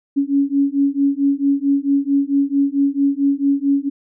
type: beating tone pair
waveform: sine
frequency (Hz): 277.2 / 281.7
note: C#4 / C#4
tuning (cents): 0 / +28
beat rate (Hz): 4.5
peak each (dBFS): -17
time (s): 0.16-3.9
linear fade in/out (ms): 20
effects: none